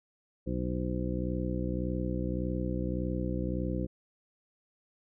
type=harmonic tone with a mistuned harmonic; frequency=61.74 Hz; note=B1; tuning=in tune; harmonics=1 / 2 / 3 / 4 / 5 / 6 / 8; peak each=-35 / -37 / -35 / -41 / -37 / -41 / -40 dBFS; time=0.46-3.87 s; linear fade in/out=20 ms; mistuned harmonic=8; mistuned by=+67 cents; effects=none